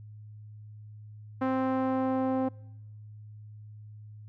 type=tone with low-pass filter sweep; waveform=sawtooth; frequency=261.6 Hz; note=C4; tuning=in tune; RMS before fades=-28 dBFS; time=1.41-2.49 s; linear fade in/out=10 ms; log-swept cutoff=1300 to 750 Hz; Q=1.2; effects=noise-tail reverb RT60 1.0 s tail -26 dB re dry + added 106 Hz sine -44 dBFS peak until 4.28 s